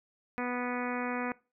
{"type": "harmonic tone", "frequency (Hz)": 246.4, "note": "B3", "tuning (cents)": -4, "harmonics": [1, 2, 3, 4, 5, 6, 7, 8, 9, 10], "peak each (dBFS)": [-35, -38, -40, -41, -42, -43, -43, -44, -45, -45], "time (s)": [0.38, 1.32], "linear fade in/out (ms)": 0, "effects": ["noise-tail reverb RT60 0.3 s tail -21 dB re dry"]}